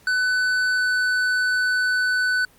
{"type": "tone with tanh clipping", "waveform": "sine", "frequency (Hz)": 1500, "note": "F#6", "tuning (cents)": 23, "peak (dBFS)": -20, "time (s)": [0.07, 2.45], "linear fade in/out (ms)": 2, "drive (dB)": 10, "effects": ["pink hiss -54 dBFS RMS until 2.58 s", "Opus 48 kbps"]}